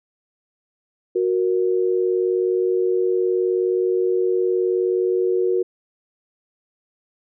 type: tone pair together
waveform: sine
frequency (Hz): 367.8 / 467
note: F#4 / A#4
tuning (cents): -10 / +3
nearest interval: major third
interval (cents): 413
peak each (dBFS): -18 / -22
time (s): 1.15-5.63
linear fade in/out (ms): 10
effects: none